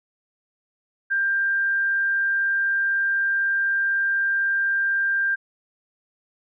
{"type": "tone", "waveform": "sine", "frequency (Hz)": 1589, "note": "G6", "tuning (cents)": 23, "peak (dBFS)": -19, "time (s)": [1.1, 5.36], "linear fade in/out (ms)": 20, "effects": []}